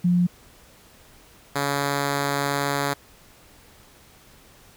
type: tone pair in turn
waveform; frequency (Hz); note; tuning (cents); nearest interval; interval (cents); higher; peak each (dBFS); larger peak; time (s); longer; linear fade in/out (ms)
sine / 5% pulse; 176.8 / 141.42; F3 / C#3; +22 / +35; major third; 387; first; -16 / -11; second; 0.04-0.27 / 1.55-2.94; second; 10
effects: pink hiss -52 dBFS RMS until 4.76 s